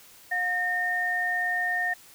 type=tone pair together; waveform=sine; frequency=718 / 1829.2 Hz; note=F5 / A#6; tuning=+48 / -33 cents; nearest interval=octave + major third; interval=1619 cents; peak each=-31 / -25 dBFS; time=0.31-1.94 s; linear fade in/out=10 ms; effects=white hiss -52 dBFS RMS until 2.14 s